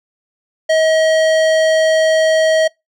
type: tone with hard clipping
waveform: sine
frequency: 636 Hz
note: D#5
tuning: 38 cents sharp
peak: -12 dBFS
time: 0.69-2.68 s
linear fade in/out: 10 ms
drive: 16 dB
effects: noise-tail reverb RT60 0.2 s tail -26 dB re dry